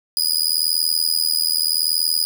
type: tone with amplitude modulation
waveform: sawtooth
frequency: 4944 Hz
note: D#8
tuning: 12 cents flat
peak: -10 dBFS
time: 0.17-2.25 s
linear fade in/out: 0 ms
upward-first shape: sine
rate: 80.8 Hz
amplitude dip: 100%
effects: none